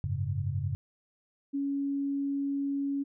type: chord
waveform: sine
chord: F# suspended second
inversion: none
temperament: equal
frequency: 92.5 / 103.83 / 138.59 Hz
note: F#2 / G#2 / C#3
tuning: 0 / 0 / 0 cents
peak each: -33 dBFS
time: 0.04-0.75 s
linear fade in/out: 0 ms
type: tone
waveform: sine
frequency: 279.3 Hz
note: C#4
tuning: 13 cents sharp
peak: -28 dBFS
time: 1.53-3.04 s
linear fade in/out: 20 ms
effects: none